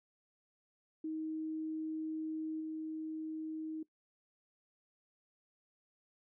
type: tone with level steps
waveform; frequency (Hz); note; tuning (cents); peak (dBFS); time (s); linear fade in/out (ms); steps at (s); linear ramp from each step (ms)
sine; 315.1; D#4; +22; -36 / -38; 1.04-3.83; 5; 2.6; 10
effects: noise-tail reverb RT60 0.1 s tail -19 dB re dry